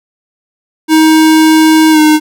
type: tone with pitch glide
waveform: square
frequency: 315.7 to 307.1 Hz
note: D#4 to D#4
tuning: +25 to -23 cents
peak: -4 dBFS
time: 0.88-2.2 s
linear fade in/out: 50 ms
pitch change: -48 cents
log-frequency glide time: 1.91-1.99 s
effects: none